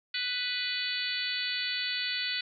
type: harmonic tone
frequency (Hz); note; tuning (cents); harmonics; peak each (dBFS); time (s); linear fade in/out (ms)
495.1; B4; +4; 3 / 4 / 5 / 6 / 7 / 8 / 9; -39 / -37 / -38 / -38 / -38 / -37 / -36; 0.14-2.41; 5
effects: none